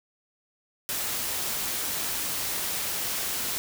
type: noise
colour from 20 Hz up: white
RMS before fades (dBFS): -30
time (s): 0.89-3.58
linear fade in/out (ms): 0
effects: none